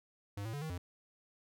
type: tone with pitch steps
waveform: square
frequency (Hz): 101.1 / 112 / 143.9 / 157.9 / 88.6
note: G#2 / A2 / D3 / D#3 / F2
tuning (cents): -46 / +31 / -35 / +26 / +25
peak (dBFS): -39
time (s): 0.37-0.78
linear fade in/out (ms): 5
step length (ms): 82
effects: none